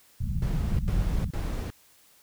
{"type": "low-pass noise", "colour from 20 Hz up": "pink", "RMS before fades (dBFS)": -28, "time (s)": [0.2, 1.31], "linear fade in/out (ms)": 10, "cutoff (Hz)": 200, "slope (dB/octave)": 48}
{"type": "noise bursts", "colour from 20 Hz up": "brown", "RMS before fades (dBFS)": -31, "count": 3, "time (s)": [0.42, 1.704], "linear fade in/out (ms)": 2, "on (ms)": 370, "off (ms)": 87}
{"effects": ["white hiss -59 dBFS RMS until 2.22 s"]}